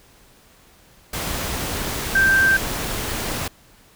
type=tone in noise; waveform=sine; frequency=1568 Hz; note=G6; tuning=in tune; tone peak=-13 dBFS; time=2.15-2.57 s; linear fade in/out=5 ms; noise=pink; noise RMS=-26 dBFS; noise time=1.13-3.48 s; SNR=+10 dB; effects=pink hiss -52 dBFS RMS until 3.95 s